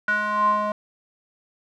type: tone with band-pass filter sweep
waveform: square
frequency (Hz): 209.9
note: G#3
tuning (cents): +19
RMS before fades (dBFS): -22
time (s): 0.08-0.72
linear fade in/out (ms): 2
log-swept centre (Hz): 1500 to 830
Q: 8.4
effects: none